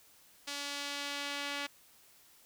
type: tone with band-pass filter sweep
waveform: sawtooth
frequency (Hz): 284.9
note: C#4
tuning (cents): +48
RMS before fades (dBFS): -39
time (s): 0.47-1.67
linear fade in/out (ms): 10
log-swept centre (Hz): 4700 to 2800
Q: 1
effects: white hiss -62 dBFS RMS until 2.45 s